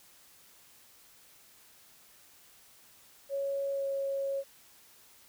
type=tone with pitch glide; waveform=sine; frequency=554.4 to 549.6 Hz; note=C#5 to C#5; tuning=0 to -15 cents; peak=-30 dBFS; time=3.29-4.44 s; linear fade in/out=50 ms; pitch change=-15 cents; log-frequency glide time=3.71-3.86 s; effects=white hiss -59 dBFS RMS until 5.28 s